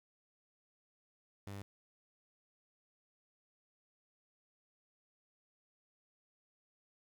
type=tone; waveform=sawtooth; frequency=99.8 Hz; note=G2; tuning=32 cents sharp; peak=-40 dBFS; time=1.47-1.62 s; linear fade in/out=0 ms; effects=11-bit